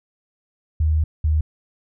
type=tone pair in turn; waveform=sine; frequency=77.78 / 77.11 Hz; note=D#2 / D#2; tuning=0 / -15 cents; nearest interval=unison; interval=15 cents; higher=first; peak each=-15 dBFS; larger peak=neither; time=0.8-1.04 / 1.24-1.41 s; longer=first; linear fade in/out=5 ms; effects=none